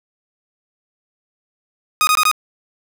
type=tone bursts; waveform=sawtooth; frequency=1244.5 Hz; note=D#6; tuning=in tune; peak=-8 dBFS; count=4; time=2.01-2.314 s; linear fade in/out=0 ms; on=61 ms; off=20 ms; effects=none